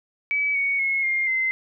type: tone with pitch steps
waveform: sine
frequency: 2288 / 2231 / 2175 / 2120 / 2067 Hz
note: D7 / C#7 / C#7 / C7 / C7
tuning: -46 / +11 / -33 / +22 / -22 cents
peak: -20 dBFS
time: 0.31-1.51 s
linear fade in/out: 0 ms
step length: 240 ms
effects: none